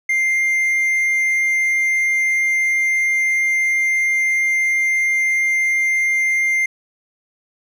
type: tone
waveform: triangle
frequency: 2101 Hz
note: C7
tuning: 7 cents sharp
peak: -13 dBFS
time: 0.09-6.66 s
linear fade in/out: 5 ms
effects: none